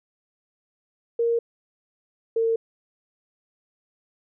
sine tone pair in turn, 466.2 / 454.5 Hz, A#4 / A#4, 0 / -44 cents, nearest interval unison, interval 44 cents, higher first, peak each -19 dBFS, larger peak neither, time 1.19-1.39 / 2.36-2.56 s, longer neither, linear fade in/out 5 ms, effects none

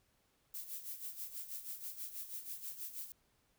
violet noise with tremolo, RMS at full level -43 dBFS, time 0.54-3.12 s, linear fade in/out 2 ms, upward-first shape sine, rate 6.2 Hz, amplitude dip 70%, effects pink hiss -75 dBFS RMS until 3.58 s

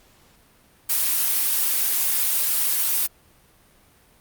blue noise, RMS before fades -21 dBFS, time 0.89-3.07 s, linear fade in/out 10 ms, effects pink hiss -56 dBFS RMS until 4.2 s + Opus 48 kbps

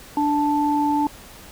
sine tone pair together, 293.7 / 879 Hz, D4 / A5, 0 / -2 cents, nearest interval octave + perfect fifth, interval 1898 cents, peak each -20 dBFS, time 0.17-1.07 s, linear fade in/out 2 ms, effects pink hiss -43 dBFS RMS until 1.51 s

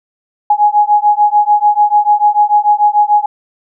sine beating tone pair, 830.6 / 837.4 Hz, G#5 / G#5, 0 / +14 cents, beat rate 6.8 Hz, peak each -10 dBFS, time 0.5-3.26 s, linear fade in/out 5 ms, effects none

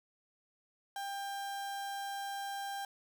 35% pulse tone, 795 Hz, G5, 24 cents sharp, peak -36 dBFS, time 0.96-2.85 s, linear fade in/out 2 ms, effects none

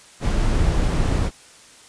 brown noise, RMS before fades -19 dBFS, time 0.2-1.31 s, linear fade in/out 50 ms, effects white hiss -47 dBFS RMS until 1.88 s + resampled to 22050 Hz

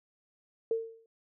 sine tone with exponential decay, 452.9 Hz, A#4, 50 cents flat, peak -24 dBFS, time 0.71-1.06 s, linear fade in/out 2 ms, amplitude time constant 76 ms, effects none

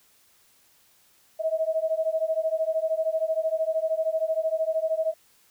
sine beating tone pair, 634 / 647 Hz, D#5 / E5, +32 / -32 cents, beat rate 13 Hz, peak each -26 dBFS, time 1.39-5.14 s, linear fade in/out 20 ms, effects white hiss -61 dBFS RMS until 5.5 s

